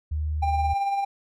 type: tone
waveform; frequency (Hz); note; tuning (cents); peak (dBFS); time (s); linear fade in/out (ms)
sine; 76.3; D#2; -33; -24; 0.11-0.74; 10
type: tone with tremolo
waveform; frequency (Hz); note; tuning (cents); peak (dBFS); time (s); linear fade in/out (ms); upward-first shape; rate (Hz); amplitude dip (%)
triangle; 795; G5; +24; -19; 0.42-1.05; 10; sine; 18; 40
effects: none